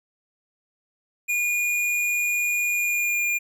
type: tone with pitch glide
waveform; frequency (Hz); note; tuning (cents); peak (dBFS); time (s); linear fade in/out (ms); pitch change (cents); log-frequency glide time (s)
square; 2436 to 2412; D#7 to D7; -37 to +46; -22; 1.28-3.39; 20; -17; 2.66-3.25
effects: none